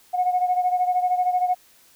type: beating tone pair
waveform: sine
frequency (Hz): 724 / 737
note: F#5 / F#5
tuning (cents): -38 / -7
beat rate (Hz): 13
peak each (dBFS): -19 / -24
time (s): 0.13-1.55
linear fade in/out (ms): 20
effects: tanh soft clip ceiling -12 dBFS + white hiss -55 dBFS RMS until 1.95 s